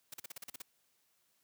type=noise bursts; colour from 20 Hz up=white; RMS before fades=-45 dBFS; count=9; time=0.12-0.62 s; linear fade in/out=5 ms; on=20 ms; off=40 ms; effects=white hiss -75 dBFS RMS until 1.43 s + high-pass 80 Hz 12 dB/octave